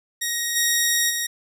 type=tone with level steps; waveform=10% pulse; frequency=1881 Hz; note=A#6; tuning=15 cents sharp; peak=-14 / -9 / -14 dBFS; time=0.21-1.27 s; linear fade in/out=10 ms; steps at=0.55 / 1.09 s; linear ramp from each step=20 ms; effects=none